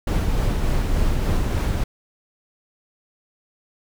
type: noise with tremolo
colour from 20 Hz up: brown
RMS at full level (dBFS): -19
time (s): 0.07-1.84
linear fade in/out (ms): 5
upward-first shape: sine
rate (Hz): 3.4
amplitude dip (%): 25
effects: none